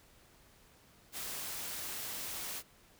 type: noise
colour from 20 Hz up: white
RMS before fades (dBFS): -41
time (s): 1.12-2.63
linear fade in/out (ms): 50
effects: pink hiss -63 dBFS RMS until 2.99 s